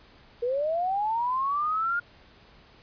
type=linear sweep; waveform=sine; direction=up; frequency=466.2 to 1429 Hz; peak=-24 dBFS; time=0.42-2 s; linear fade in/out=10 ms; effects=pink hiss -55 dBFS RMS until 2.82 s + resampled to 11025 Hz